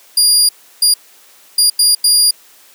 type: tone bursts at uneven times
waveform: 25% pulse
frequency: 4825 Hz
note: D8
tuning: 46 cents sharp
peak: -3 dBFS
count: 5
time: 0.17-0.49 / 0.82-0.94 / 1.58-1.7 / 1.79-1.95 / 2.04-2.31 s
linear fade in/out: 5 ms
effects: white hiss -45 dBFS RMS until 2.74 s + high-pass 300 Hz 12 dB/octave